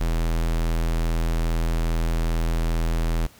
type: tone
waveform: square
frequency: 41.21 Hz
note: E1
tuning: in tune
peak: -21 dBFS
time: 0-3.27 s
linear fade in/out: 10 ms
effects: pink hiss -51 dBFS RMS until 3.39 s